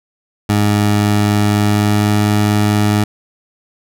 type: tone with pitch glide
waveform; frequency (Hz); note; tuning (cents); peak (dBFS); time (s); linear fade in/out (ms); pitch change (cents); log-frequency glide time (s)
20% pulse; 103.83 to 104.49; G#2 to G#2; 0 to +11; -6; 0.49-3.04; 5; +11; 1.57-2.19
effects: none